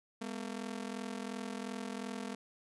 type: ring-modulated tone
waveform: sawtooth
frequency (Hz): 226.8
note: A#3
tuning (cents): -47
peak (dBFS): -32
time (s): 0.21-2.35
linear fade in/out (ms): 5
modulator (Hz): 21.4
effects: resampled to 24000 Hz